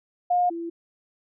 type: tone pair in turn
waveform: sine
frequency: 713 / 336.5 Hz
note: F5 / E4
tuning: +36 / +36 cents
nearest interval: octave + minor second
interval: 1300 cents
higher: first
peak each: -18 / -29 dBFS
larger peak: first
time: 0.3-0.5 / 0.5-0.7 s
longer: neither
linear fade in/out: 10 ms
effects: none